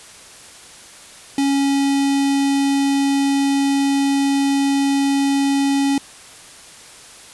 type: tone with notch filter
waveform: square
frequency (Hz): 277.2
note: C#4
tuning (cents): 0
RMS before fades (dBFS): -17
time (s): 1.38-5.98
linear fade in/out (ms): 2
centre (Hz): 1300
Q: 1.5
effects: white hiss -41 dBFS RMS until 7.33 s + resampled to 24000 Hz